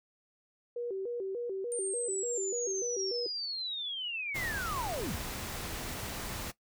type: tone with vibrato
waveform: sine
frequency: 429.4 Hz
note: A4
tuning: 42 cents flat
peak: -33 dBFS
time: 0.76-3.27 s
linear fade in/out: 5 ms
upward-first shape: square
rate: 3.4 Hz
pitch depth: 190 cents each way
type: linear sweep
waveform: sine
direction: down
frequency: 9020 to 60.4 Hz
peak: -34 dBFS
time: 1.72-5.16 s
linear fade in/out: 0 ms
type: noise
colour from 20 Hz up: pink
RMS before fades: -39 dBFS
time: 4.34-6.52 s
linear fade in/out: 20 ms
effects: noise-tail reverb RT60 0.1 s tail -17 dB re dry